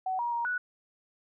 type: tone with pitch steps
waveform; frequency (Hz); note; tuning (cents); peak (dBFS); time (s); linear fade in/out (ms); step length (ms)
sine; 751 / 951 / 941 / 1474; F#5 / A#5 / A#5 / F#6; +26 / +34 / +16 / -7; -28; 0.06-0.58; 5; 130
effects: none